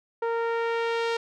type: tone with low-pass filter sweep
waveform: sawtooth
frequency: 461.9 Hz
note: A#4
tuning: 16 cents flat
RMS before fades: -27 dBFS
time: 0.22-1.17 s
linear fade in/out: 5 ms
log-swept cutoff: 1200 to 4500 Hz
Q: 0.98
effects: none